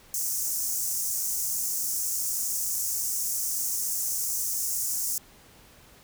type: high-pass noise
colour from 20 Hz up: pink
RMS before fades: -29 dBFS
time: 0.14-5.18 s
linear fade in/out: 2 ms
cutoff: 5800 Hz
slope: 48 dB/octave
effects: pink hiss -54 dBFS RMS until 6.03 s